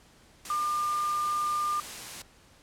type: tone in noise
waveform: sine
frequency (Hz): 1200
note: D6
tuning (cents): +37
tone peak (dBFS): -26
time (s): 0.5-1.8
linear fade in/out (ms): 2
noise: white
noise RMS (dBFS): -40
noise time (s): 0.45-2.22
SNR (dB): +11
effects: pink hiss -58 dBFS RMS until 2.62 s + low-pass 10000 Hz 12 dB/octave